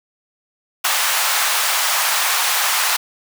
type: high-pass noise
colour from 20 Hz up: pink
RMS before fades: -18 dBFS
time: 0.84-2.97 s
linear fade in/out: 10 ms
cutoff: 820 Hz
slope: 24 dB/octave
effects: none